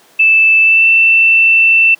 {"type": "tone with pitch glide", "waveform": "sine", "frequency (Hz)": [2637, 2672], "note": ["E7", "E7"], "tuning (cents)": [0, 23], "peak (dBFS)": -5, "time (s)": [0.19, 1.95], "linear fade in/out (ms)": 10, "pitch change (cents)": 23, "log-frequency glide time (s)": [0.61, 0.87], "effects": ["pink hiss -46 dBFS RMS until 1.99 s", "high-pass 300 Hz 12 dB/octave"]}